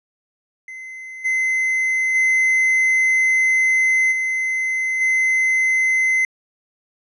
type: tone with level steps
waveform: triangle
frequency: 2055 Hz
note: C7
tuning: 32 cents flat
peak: -30 / -15 / -12 / -17 / -13 dBFS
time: 0.68-6.25 s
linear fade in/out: 2 ms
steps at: 1.24 / 2.14 / 4.11 / 5 s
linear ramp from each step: 20 ms
effects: resampled to 24000 Hz